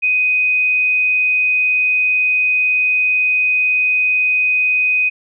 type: tone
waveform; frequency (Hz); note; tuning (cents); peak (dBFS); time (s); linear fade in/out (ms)
sine; 2501; D#7; +8; -12; 0.02-5.1; 20
effects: none